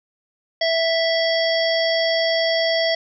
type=harmonic tone with a mistuned harmonic; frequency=659.3 Hz; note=E5; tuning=in tune; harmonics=1 / 3 / 5 / 7 / 8; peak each=-19 / -24 / -26 / -27 / -28 dBFS; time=0.61-2.95 s; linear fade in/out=5 ms; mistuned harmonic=8; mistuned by=+35 cents; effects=none